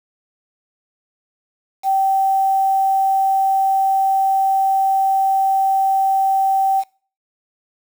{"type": "tone with quantisation", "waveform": "sine", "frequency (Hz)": 775, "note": "G5", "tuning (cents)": -20, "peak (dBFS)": -13, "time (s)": [1.83, 6.84], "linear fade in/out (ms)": 50, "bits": 6, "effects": ["noise-tail reverb RT60 0.4 s tail -22 dB re dry"]}